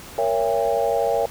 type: chord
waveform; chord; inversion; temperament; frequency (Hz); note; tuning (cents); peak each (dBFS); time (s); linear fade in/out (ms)
sine; A# diminished seventh; none; just; 466.2 / 559.4 / 671.3 / 805.5; A#4 / C#5 / E5 / G5; 0 / +16 / +31 / +47; -23 / -23 / -24 / -25; 0.18-1.26; 2
effects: pink hiss -40 dBFS RMS until 1.3 s